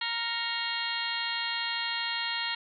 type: harmonic tone with a mistuned harmonic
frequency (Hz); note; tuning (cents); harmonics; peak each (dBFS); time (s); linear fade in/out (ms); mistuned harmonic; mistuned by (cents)
466.2; A#4; 0; 2 / 3 / 4 / 5 / 6 / 7 / 8 / 9; -38 / -40 / -36 / -40 / -37 / -37 / -40 / -36; 0.01-2.55; 5; 5; -89
effects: none